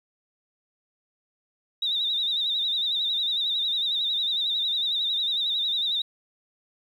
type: tone with vibrato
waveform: sine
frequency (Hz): 3735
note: A#7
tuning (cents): +3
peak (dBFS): -23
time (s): 1.82-6.02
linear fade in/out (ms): 5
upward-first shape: sine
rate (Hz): 11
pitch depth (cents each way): 83
effects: 9-bit